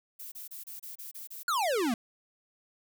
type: noise bursts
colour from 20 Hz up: violet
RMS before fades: -43 dBFS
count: 8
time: 0.19-1.433 s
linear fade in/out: 10 ms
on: 130 ms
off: 29 ms
type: exponential sweep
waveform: square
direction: down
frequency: 1480 to 216.3 Hz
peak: -27 dBFS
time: 1.48-1.94 s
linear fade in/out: 2 ms
effects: none